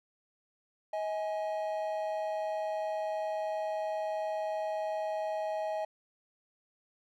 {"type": "tone pair together", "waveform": "triangle", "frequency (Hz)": [635, 832.1], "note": ["D#5", "G#5"], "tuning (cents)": [35, 3], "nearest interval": "perfect fourth", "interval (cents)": 468, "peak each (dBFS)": [-31, -35], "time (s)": [0.93, 5.85], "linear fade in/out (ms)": 5, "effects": []}